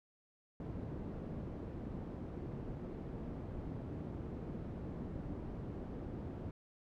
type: low-pass noise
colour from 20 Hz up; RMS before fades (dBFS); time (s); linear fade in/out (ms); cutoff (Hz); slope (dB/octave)
white; -44; 0.6-6.51; 2; 270; 12
effects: none